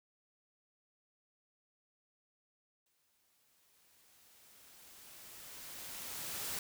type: noise with exponential growth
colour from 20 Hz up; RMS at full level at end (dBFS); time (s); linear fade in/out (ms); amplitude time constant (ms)
white; -39; 2.86-6.59; 2; 810
effects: none